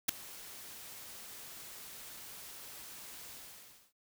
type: noise with ADSR envelope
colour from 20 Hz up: white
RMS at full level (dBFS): -25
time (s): 0.08-3.93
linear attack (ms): 12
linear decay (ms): 4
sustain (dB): -24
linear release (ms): 610
effects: none